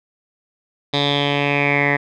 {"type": "tone with low-pass filter sweep", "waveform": "10% pulse", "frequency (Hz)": 143, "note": "D3", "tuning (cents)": -46, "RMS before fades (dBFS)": -18, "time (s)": [0.93, 1.97], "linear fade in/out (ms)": 10, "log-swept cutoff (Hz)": [3900, 1900], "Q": 6.9, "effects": []}